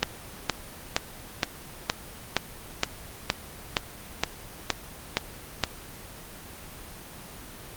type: click train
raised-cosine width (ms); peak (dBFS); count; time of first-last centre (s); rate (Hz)
0.2; -3; 13; 0.03-5.637; 2.14
effects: pink hiss -43 dBFS RMS until 7.76 s + Opus 24 kbps